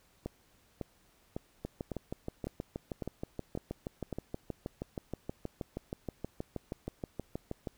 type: two click trains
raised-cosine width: 2 ms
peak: -23 / -23 dBFS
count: 39 / 8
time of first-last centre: 1.65-7.672 / 0.26-4.127 s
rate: 6.31 / 1.81 Hz
effects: pink hiss -67 dBFS RMS until 7.77 s